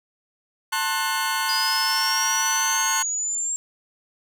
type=chord; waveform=sawtooth; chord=F# diminished; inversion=first; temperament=just; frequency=888 / 1065.6 / 1480 Hz; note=A5 / C6 / F#6; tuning=+16 / +31 / 0 cents; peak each=-23 dBFS; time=0.72-3.03 s; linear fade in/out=10 ms
type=exponential sweep; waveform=sine; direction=up; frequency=4859 to 7490 Hz; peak=-23 dBFS; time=1.49-3.56 s; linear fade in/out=0 ms
effects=none